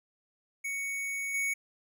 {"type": "tone with level steps", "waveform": "square", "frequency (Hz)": 2227, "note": "C#7", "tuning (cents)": 7, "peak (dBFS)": [-33, -29], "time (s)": [0.64, 1.54], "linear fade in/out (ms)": 10, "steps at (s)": 1.34, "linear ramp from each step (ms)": 5, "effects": []}